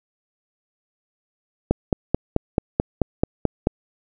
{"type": "click train", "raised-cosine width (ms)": 2, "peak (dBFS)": -3, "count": 10, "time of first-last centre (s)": [1.71, 3.671], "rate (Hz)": 4.59, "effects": []}